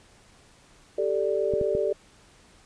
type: chord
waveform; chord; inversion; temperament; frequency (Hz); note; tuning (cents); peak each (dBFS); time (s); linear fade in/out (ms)
sine; G suspended second; none; equal; 392 / 440 / 587.3; G4 / A4 / D5; 0 / 0 / 0; -27; 0.98-1.93; 5
type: clicks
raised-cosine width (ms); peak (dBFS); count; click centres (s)
3; -19; 3; 1.537 / 1.613 / 1.751
effects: pink hiss -56 dBFS RMS until 2.65 s + resampled to 22050 Hz